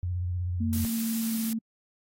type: tone with vibrato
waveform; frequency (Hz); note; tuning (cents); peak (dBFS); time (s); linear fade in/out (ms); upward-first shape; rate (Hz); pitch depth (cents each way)
sine; 89.2; F2; +37; -27; 0.03-0.85; 0; square; 16; 36
type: tone with pitch glide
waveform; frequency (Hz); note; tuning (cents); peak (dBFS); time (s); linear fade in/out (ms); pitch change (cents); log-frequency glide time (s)
sine; 228.4 to 224.2; A#3 to A3; -35 to +33; -27; 0.6-1.59; 10; -32; 0.77-1.35
type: noise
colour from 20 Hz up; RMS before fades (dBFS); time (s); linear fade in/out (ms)
blue; -35; 0.73-1.53; 0
effects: AAC 48 kbps